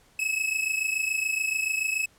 45% pulse tone pair together, 2567 / 2594 Hz, E7 / E7, -47 / -28 cents, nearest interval unison, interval 19 cents, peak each -28 dBFS, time 0.19-2.06 s, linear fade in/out 5 ms, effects pink hiss -60 dBFS RMS until 2.18 s + low-pass 12000 Hz 12 dB/octave

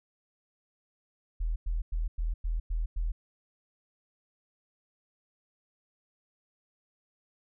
sine tone bursts, 40.57 Hz, E1, 27 cents flat, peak -27 dBFS, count 7, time 1.4-3.12 s, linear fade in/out 10 ms, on 160 ms, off 100 ms, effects none

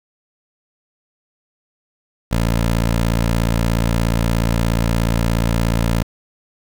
15% pulse tone, 56.9 Hz, A#1, 41 cents flat, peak -9 dBFS, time 2.31-6.03 s, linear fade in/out 10 ms, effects 7-bit

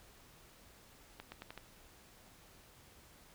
accelerating click train, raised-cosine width 0.3 ms, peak -30 dBFS, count 5, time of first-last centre 1.2-1.577 s, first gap 120 ms, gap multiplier 0.84, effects pink hiss -61 dBFS RMS until 3.34 s

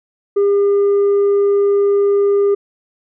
sine tone with tanh clipping, 402.6 Hz, G4, 46 cents sharp, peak -11 dBFS, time 0.36-2.55 s, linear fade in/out 10 ms, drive 2 dB, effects none

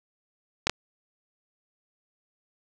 clicks, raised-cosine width 0.2 ms, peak -5 dBFS, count 2, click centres 0.67 / 0.696 s, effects none

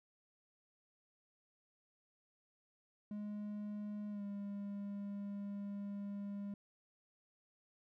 triangle tone with pitch glide, 208.1 to 201.6 Hz, G#3 to G3, +4 to +49 cents, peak -39 dBFS, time 3.11-6.54 s, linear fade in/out 2 ms, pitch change -55 cents, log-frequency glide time 4.1-4.23 s, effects none

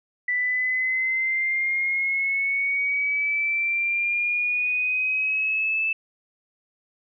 sine exponential sweep, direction up, 1975.5 to 2637 Hz, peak -21 dBFS, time 0.28-5.93 s, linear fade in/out 5 ms, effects none

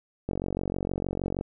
click train, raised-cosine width 2 ms, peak -16 dBFS, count 53, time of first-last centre 0.29-1.411 s, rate 46.4 Hz, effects none

